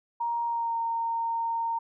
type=tone with pitch glide; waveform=sine; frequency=938 to 920.3 Hz; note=A#5 to A#5; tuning=+11 to -22 cents; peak=-26 dBFS; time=0.2-1.79 s; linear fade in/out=10 ms; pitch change=-33 cents; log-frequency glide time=0.45-0.77 s; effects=none